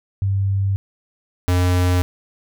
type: tone pair in turn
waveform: sine / square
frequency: 98 / 89.81 Hz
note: G2 / F2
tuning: 0 / +49 cents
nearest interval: major second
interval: 151 cents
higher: first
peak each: -16 / -15 dBFS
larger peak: second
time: 0.22-0.76 / 1.48-2.02 s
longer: neither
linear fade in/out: 0 ms
effects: none